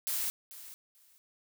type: noise with echo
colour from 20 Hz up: blue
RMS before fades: -33 dBFS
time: 0.07-0.3 s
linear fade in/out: 0 ms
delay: 440 ms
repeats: 2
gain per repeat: -15 dB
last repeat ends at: 1.18 s
effects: none